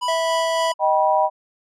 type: tone with tremolo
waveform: square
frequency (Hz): 987.8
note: B5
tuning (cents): 0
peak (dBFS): -21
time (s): 0.01-0.74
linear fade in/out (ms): 20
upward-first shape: sine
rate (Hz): 3.6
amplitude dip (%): 40
type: tone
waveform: square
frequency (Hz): 655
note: E5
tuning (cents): -11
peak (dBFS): -21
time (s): 0.08-0.72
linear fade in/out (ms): 5
type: chord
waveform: sine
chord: Eb augmented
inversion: none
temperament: just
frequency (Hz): 622.3 / 777.8 / 972.3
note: Eb5 / G5 / B5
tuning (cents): 0 / -14 / -27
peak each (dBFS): -19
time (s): 0.79-1.3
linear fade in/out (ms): 50
effects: low-pass 8000 Hz 12 dB/octave